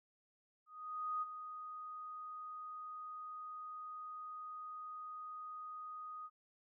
sine tone with ADSR envelope, 1244.5 Hz, D#6, in tune, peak -35 dBFS, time 0.66-6.3 s, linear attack 560 ms, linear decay 25 ms, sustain -10 dB, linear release 47 ms, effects none

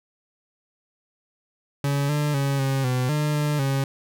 40% pulse tone with pitch steps, 141.2 / 148.2 / 138.7 / 135.3 / 126.7 / 150.1 / 148.7 / 136.5 Hz, C#3 / D3 / C#3 / C#3 / B2 / D3 / D3 / C#3, +32 / +16 / +1 / -42 / +45 / +38 / +22 / -26 cents, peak -20 dBFS, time 1.84-3.84 s, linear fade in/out 2 ms, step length 250 ms, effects none

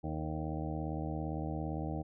harmonic tone with a mistuned harmonic, 77.6 Hz, D#2, 4 cents flat, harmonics 1 / 2 / 3 / 4 / 6 / 7 / 8 / 9 / 10, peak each -40 / -39 / -45 / -41 / -48 / -48 / -49 / -49 / -46 dBFS, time 0.03-2.03 s, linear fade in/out 20 ms, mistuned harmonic 6, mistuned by -26 cents, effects none

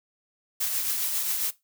blue noise with tremolo, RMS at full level -26 dBFS, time 0.6-1.51 s, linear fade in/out 10 ms, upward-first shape triangle, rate 7.4 Hz, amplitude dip 40%, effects noise-tail reverb RT60 0.2 s tail -18 dB re dry

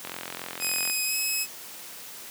click train, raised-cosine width 0.3 ms, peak -18 dBFS, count 38, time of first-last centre 0.05-0.899 s, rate 43.6 Hz
10% pulse tone with pitch glide, 2522 to 2563 Hz, D#7 to E7, +23 to -49 cents, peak -17 dBFS, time 0.59-1.47 s, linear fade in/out 50 ms, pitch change +28 cents, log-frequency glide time 1.06-1.15 s
effects white hiss -42 dBFS RMS until 2.3 s + high-pass 150 Hz 12 dB/octave

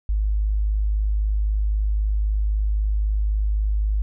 sine tone, 51.91 Hz, G#1, in tune, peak -18 dBFS, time 0.09-4.02 s, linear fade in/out 0 ms, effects none

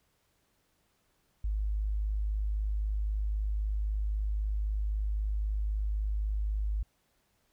sine tone, 51.91 Hz, G#1, in tune, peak -28 dBFS, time 1.44-6.83 s, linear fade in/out 5 ms, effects pink hiss -73 dBFS RMS until 7.52 s

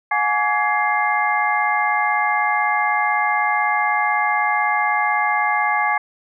sine tone cluster, 722 / 838 / 1148 / 1676 / 2102 Hz, F#5 / G#5 / D6 / G#6 / C7, -43 / +15 / -40 / +15 / +7 cents, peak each -26 / -20 / -23 / -24 / -22 dBFS, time 0.11-5.98 s, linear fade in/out 5 ms, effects none

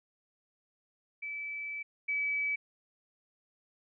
sine tone pair in turn, 2308 / 2291 Hz, D7 / D7, -31 / -44 cents, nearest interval unison, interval 13 cents, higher first, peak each -36 / -29 dBFS, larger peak second, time 1.22-1.83 / 2.08-2.56 s, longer first, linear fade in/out 10 ms, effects none

